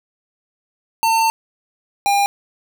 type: tone pair in turn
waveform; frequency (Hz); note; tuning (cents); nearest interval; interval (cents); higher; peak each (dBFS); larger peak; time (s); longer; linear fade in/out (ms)
square; 901 / 804.1; A5 / G5; +41 / +44; major second; 197; first; -14; neither; 1.03-1.3 / 2.06-2.26; first; 0
effects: none